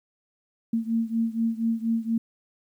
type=beating tone pair; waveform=sine; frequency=226.2 / 230.4 Hz; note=A3 / A#3; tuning=+48 / -20 cents; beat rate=4.2 Hz; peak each=-25 / -27 dBFS; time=0.73-2.18 s; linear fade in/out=5 ms; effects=10-bit